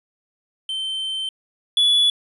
triangle tone pair in turn, 3100 / 3421 Hz, G7 / A7, -20 / -49 cents, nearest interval major second, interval 171 cents, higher second, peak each -22 / -12 dBFS, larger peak second, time 0.69-1.29 / 1.77-2.1 s, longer first, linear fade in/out 2 ms, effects resampled to 32000 Hz

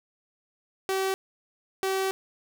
sawtooth tone bursts at uneven times, 383.4 Hz, G4, 38 cents flat, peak -21 dBFS, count 2, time 0.89-1.14 / 1.83-2.11 s, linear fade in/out 0 ms, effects 10-bit

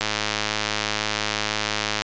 click train, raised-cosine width 0.2 ms, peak -5 dBFS, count 214, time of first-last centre 0.01-2.019 s, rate 106 Hz, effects resampled to 16000 Hz

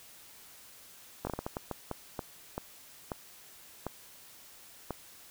slowing click train, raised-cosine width 1 ms, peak -20 dBFS, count 14, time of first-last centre 1.25-4.907 s, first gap 20 ms, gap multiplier 1.39, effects white hiss -54 dBFS RMS until 5.3 s

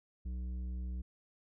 sine tone with tanh clipping, 62 Hz, B1, 7 cents sharp, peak -38 dBFS, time 0.25-1.02 s, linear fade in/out 10 ms, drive 9 dB, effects none

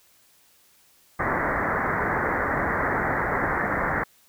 white low-pass noise, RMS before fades -25 dBFS, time 1.19-4.04 s, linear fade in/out 10 ms, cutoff 2000 Hz, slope 96 dB/octave, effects white hiss -59 dBFS RMS until 4.28 s

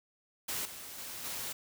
white noise with level steps, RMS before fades -36 / -46 / -43 / -39 dBFS, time 0.48-1.53 s, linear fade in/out 10 ms, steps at 0.65 / 0.98 / 1.24 s, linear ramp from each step 5 ms, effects none

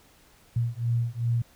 sine beating tone pair, 116.54 / 119.14 Hz, A#2 / A#2, 0 / +38 cents, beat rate 2.6 Hz, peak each -27 dBFS, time 0.56-1.42 s, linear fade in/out 5 ms, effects pink hiss -58 dBFS RMS until 1.55 s

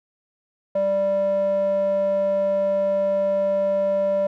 square tone with band-pass filter, 196 Hz, G3, in tune, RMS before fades -21 dBFS, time 0.75-4.27 s, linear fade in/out 5 ms, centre 600 Hz, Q 5.8, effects none

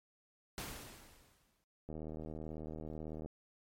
pink noise with exponential decay, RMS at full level -41 dBFS, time 0.58-1.64 s, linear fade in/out 0 ms, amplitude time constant 230 ms
click train, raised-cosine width 2 ms, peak -32 dBFS, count 108, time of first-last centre 1.89-3.26 s, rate 78.1 Hz
effects MP3 64 kbps

